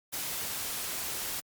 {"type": "noise", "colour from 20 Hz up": "white", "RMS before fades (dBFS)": -35, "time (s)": [0.12, 1.41], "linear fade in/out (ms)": 20, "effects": ["Opus 48 kbps"]}